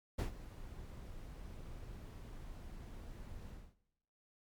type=noise with ADSR envelope; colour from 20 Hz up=brown; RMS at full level=-32 dBFS; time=0.18-3.75 s; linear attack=14 ms; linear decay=110 ms; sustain=-17 dB; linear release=260 ms; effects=noise-tail reverb RT60 0.9 s tail -18 dB re dry + MP3 96 kbps